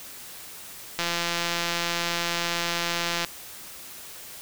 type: click train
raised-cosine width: 0.2 ms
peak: -9 dBFS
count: 387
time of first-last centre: 0.99-3.247 s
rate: 171 Hz
effects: white hiss -42 dBFS RMS until 4.41 s